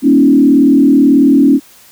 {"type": "tone with frequency modulation", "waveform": "sine", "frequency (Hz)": 277.2, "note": "C#4", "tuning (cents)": 0, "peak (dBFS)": -4, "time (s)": [0.02, 1.6], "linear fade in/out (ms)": 50, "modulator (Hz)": 38.3, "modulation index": 1.1, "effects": ["white hiss -42 dBFS RMS until 1.91 s"]}